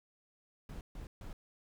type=noise bursts; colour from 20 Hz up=brown; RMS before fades=-45 dBFS; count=3; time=0.69-1.33 s; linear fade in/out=2 ms; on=120 ms; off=140 ms; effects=none